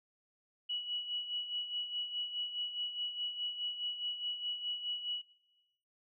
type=tone with tremolo; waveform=sine; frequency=2933 Hz; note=F#7; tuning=16 cents flat; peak=-33 dBFS; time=0.69-5.22 s; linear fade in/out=10 ms; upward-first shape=sine; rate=4.8 Hz; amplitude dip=60%; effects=noise-tail reverb RT60 1.0 s tail -18 dB re dry